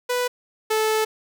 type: tone pair in turn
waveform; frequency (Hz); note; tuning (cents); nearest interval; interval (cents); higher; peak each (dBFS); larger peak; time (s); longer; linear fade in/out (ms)
sawtooth; 493.9 / 435.9; B4 / A4; 0 / -16; major second; 216; first; -17 / -15; second; 0.09-0.28 / 0.7-1.05; second; 10
effects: none